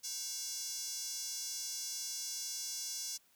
square tone with high-pass filter, 311.1 Hz, D#4, in tune, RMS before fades -41 dBFS, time 0.03-3.18 s, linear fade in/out 20 ms, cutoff 5700 Hz, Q 3.4, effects white hiss -69 dBFS RMS until 3.35 s

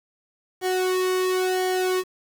sawtooth tone with flanger, 370 Hz, F#4, in tune, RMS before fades -23 dBFS, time 0.61-2.04 s, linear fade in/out 50 ms, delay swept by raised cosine 0.78 to 1.48 ms, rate 0.96 Hz, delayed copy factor -0.85, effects 8-bit

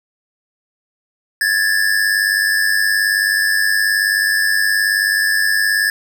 square tone pair together, 1664.1 / 1763 Hz, G#6 / A6, +3 / +3 cents, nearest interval minor second, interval 100 cents, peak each -17 dBFS, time 1.41-5.9 s, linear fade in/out 2 ms, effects none

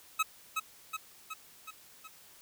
25% pulse tone with echo, 1282 Hz, E6, 49 cents flat, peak -22 dBFS, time 0.19-0.23 s, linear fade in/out 10 ms, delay 370 ms, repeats 5, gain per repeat -4 dB, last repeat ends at 2.08 s, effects white hiss -57 dBFS RMS until 2.41 s

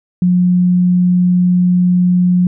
sine tone, 179.4 Hz, F3, 47 cents sharp, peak -8 dBFS, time 0.22-2.47 s, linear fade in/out 2 ms, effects none

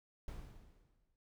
brown noise with exponential decay, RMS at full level -43 dBFS, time 0.28-1.16 s, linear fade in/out 1 ms, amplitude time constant 190 ms, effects none

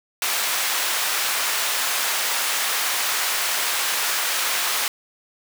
pink high-pass noise, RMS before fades -23 dBFS, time 0.22-4.88 s, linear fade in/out 2 ms, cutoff 1100 Hz, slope 12 dB/octave, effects none

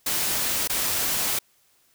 white noise with dropouts, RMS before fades -25 dBFS, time 0.06-1.39 s, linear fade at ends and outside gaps 5 ms, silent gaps 0.676-0.696 s, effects white hiss -63 dBFS RMS until 1.94 s

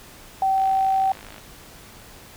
sine tone, 770 Hz, G5, 31 cents flat, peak -17 dBFS, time 0.42-1.12 s, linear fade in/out 2 ms
click train, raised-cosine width 0.3 ms, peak -25 dBFS, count 43, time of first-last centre 0.58-1.382 s, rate 52.4 Hz
effects pink hiss -45 dBFS RMS until 2.36 s

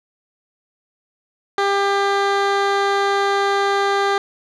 15% pulse tone with low-pass filter, 398.3 Hz, G4, 28 cents sharp, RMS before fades -18 dBFS, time 1.58-4.18 s, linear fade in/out 2 ms, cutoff 4300 Hz, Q 0.71, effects none

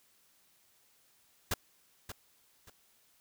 pink noise with echo, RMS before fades -31 dBFS, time 1.51-1.54 s, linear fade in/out 5 ms, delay 580 ms, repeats 2, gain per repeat -11 dB, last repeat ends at 2.7 s, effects white hiss -68 dBFS RMS until 3.2 s

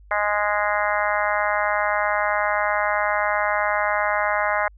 harmonic tone, 207.7 Hz, G#3, in tune, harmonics 3 / 4 / 5 / 6 / 7 / 8 / 9 / 10, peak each -25 / -26 / -27 / -28 / -28 / -29 / -30 / -30 dBFS, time 0.11-4.68 s, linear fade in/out 2 ms, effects added 50 Hz sine -45 dBFS peak until 4.77 s

